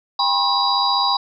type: tone cluster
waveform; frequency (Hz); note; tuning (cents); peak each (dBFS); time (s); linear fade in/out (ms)
sine; 803 / 978 / 1073 / 3912 / 4839; G5 / B5 / C6 / B7 / D#8; +41 / -17 / +43 / -17 / -49; -22; 0.19-1.17; 5
effects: none